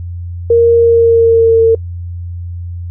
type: tone with pitch glide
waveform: sine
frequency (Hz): 466.2 to 452.9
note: A#4 to A#4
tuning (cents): 0 to -50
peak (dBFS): -4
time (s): 0.5-1.75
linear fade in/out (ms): 5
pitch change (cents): -50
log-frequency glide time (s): 0.76-1.62
effects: noise-tail reverb RT60 0.1 s tail -25 dB re dry + added 87 Hz sine -20 dBFS peak until 2.9 s